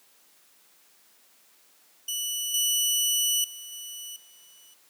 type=tone with level steps; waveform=15% pulse; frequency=2960 Hz; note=F#7; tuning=in tune; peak=-21 / -15 / -32 / -30 / -45 dBFS; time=2.08-4.74 s; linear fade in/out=5 ms; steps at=2.54 / 3.44 / 3.72 / 4.16 s; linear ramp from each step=2 ms; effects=white hiss -60 dBFS RMS until 4.89 s + high-pass 200 Hz 12 dB/octave